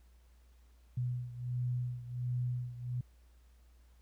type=beating tone pair; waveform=sine; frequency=123.2 / 124.6 Hz; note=B2 / B2; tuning=-4 / +16 cents; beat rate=1.4 Hz; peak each=-35 / -39 dBFS; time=0.97-3.01 s; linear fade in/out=5 ms; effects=added 60 Hz sine -59 dBFS peak until 4.01 s + pink hiss -73 dBFS RMS until 4.01 s